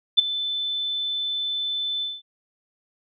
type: tone with ADSR envelope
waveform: sine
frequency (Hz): 3520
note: A7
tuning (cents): 0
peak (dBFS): -8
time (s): 0.17-2.22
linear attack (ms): 20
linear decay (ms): 12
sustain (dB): -16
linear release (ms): 200
effects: none